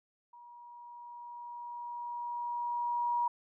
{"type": "tone with level ramp", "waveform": "sine", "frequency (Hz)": 957, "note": "A#5", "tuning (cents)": 45, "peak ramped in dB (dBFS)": [-51, -27], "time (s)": [0.33, 3.28], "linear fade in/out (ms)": 5, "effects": []}